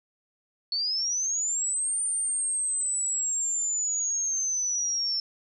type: linear two-way sweep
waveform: sine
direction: up then down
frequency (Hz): 4380 to 9030 to 5350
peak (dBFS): -25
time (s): 0.72-5.2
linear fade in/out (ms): 2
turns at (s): 2.01
effects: none